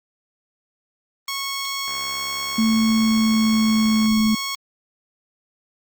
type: tone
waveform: 10% pulse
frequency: 1100 Hz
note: C#6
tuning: 14 cents flat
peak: -16 dBFS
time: 1.28-4.55 s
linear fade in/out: 2 ms
type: click train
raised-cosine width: 0.5 ms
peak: -24 dBFS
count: 152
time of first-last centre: 1.88-4.059 s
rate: 69.3 Hz
type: tone with pitch glide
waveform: sine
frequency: 223 to 218.3 Hz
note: A3 to A3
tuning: +23 to -13 cents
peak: -15 dBFS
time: 2.58-4.35 s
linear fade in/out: 5 ms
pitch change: -36 cents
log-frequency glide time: 2.91-4.14 s
effects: Opus 32 kbps